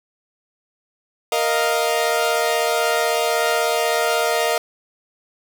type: chord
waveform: sawtooth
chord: Bb suspended fourth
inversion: none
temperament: equal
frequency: 466.2 / 622.3 / 698.5 Hz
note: Bb4 / Eb5 / F5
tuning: 0 / 0 / 0 cents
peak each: -18 dBFS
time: 1.32-4.58 s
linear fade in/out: 2 ms
effects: none